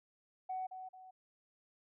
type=tone with echo; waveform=sine; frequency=748 Hz; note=F#5; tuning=19 cents sharp; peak=-36 dBFS; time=0.49-0.67 s; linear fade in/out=10 ms; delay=220 ms; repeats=2; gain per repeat=-8 dB; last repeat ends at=1.11 s; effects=tanh soft clip ceiling -32 dBFS